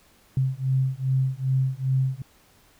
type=beating tone pair; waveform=sine; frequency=130.81 / 133.31 Hz; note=C3 / C3; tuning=0 / +33 cents; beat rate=2.5 Hz; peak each=-24 dBFS; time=0.37-2.22 s; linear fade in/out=2 ms; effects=pink hiss -58 dBFS RMS until 2.79 s